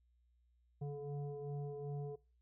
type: tone with frequency modulation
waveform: sine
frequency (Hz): 142.7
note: D3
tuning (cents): -49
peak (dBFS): -40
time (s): 0.81-2.16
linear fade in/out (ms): 10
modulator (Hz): 288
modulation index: 1.2
effects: noise-tail reverb RT60 0.4 s tail -26 dB re dry + added 60 Hz sine -70 dBFS peak until 2.41 s